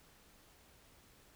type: silence
effects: pink hiss -64 dBFS RMS until 1.35 s